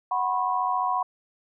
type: chord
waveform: sine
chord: F# suspended fourth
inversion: none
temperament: equal with one note detuned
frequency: 740 / 987.8 / 1082.2 Hz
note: F#5 / B5 / C#6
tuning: 0 / 0 / -42 cents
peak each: -27 / -26 / -28 dBFS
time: 0.11-1.03 s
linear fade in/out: 5 ms
effects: none